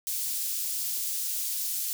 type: high-pass noise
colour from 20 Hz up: white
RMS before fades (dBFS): -31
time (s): 0.07-1.93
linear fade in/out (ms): 0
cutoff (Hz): 5100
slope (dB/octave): 12
effects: none